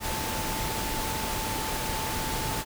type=tone in noise; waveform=sine; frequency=880 Hz; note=A5; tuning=in tune; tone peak=-35 dBFS; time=0-2.65 s; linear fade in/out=50 ms; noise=pink; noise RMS=-31 dBFS; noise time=0-2.65 s; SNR=-7 dB; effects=none